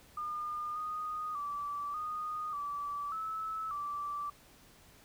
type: tone with pitch steps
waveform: sine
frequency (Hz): 1212 / 1238 / 1159 / 1234 / 1156 / 1303 / 1165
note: D#6 / D#6 / D6 / D#6 / D6 / E6 / D6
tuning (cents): -46 / -9 / -23 / -15 / -28 / -20 / -14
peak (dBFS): -35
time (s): 0.17-4.3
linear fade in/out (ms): 5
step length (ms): 590
effects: pink hiss -60 dBFS RMS until 5.04 s